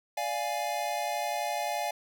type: chord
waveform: square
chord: D diminished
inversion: none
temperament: equal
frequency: 587.3 / 698.5 / 830.6 Hz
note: D5 / F5 / Ab5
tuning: 0 / 0 / 0 cents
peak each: -37 / -34 / -34 dBFS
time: 0.17-1.91 s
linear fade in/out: 5 ms
effects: none